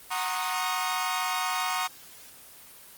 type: chord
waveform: sawtooth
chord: D# minor seventh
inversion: first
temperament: equal with one note detuned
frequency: 740 / 932.3 / 1086.5 / 1244.5 Hz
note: F#5 / A#5 / C#6 / D#6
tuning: 0 / 0 / -35 / 0 cents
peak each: -29 dBFS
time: 0.1-1.88 s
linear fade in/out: 20 ms
effects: white hiss -49 dBFS RMS until 2.97 s + Opus 24 kbps